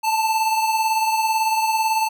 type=beating tone pair; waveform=square; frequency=880 / 898 Hz; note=A5 / A5; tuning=0 / +35 cents; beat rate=18 Hz; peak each=-19 / -27 dBFS; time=0.03-2.09 s; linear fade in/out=20 ms; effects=none